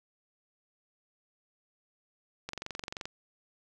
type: click train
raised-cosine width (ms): 0.2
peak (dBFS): -20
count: 14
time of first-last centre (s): 2.49-3.055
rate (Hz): 23
effects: none